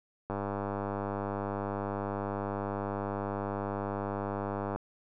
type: click train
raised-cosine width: 1 ms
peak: -20 dBFS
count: 447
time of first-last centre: 0.3-4.76 s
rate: 100 Hz
effects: none